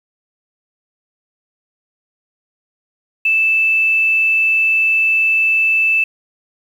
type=tone; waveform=sine; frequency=2637 Hz; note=E7; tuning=in tune; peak=-11 dBFS; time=3.25-6.04 s; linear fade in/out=5 ms; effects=7-bit